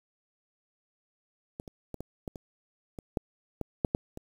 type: clicks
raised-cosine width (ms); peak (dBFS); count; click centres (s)
2; -24 / -30 / -24 / -24 / -22 / -28 / -26 / -14 / -19 / -11 / -12 / -27; 12; 1.599 / 1.678 / 1.943 / 2.006 / 2.278 / 2.358 / 2.988 / 3.172 / 3.613 / 3.848 / 3.949 / 4.174
effects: 8-bit